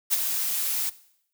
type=noise with ADSR envelope; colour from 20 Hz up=blue; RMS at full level=-20 dBFS; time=0.1-0.9 s; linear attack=31 ms; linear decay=25 ms; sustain=-7 dB; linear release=12 ms; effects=noise-tail reverb RT60 0.7 s tail -18 dB re dry